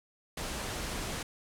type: low-pass noise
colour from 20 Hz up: pink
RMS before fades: -37 dBFS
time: 0.37-1.23 s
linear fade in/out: 5 ms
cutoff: 11000 Hz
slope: 24 dB/octave
effects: none